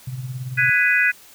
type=tone with tremolo; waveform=sine; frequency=128 Hz; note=C3; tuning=38 cents flat; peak=-24 dBFS; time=0.07-0.7 s; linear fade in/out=5 ms; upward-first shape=sine; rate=18 Hz; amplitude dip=60%
type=chord; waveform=sine; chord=G# minor seventh; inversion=third; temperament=equal with one note detuned; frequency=1480 / 1661.2 / 1993.9 / 2489 Hz; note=F#6 / G#6 / B6 / D#7; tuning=0 / 0 / +16 / 0 cents; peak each=-20 dBFS; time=0.57-1.12 s; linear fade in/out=20 ms
effects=white hiss -47 dBFS RMS until 1.34 s